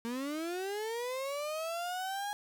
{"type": "linear sweep", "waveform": "35% pulse", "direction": "up", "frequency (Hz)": [227.3, 830.6], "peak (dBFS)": -33, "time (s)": [0.05, 2.33], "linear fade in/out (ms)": 0, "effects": []}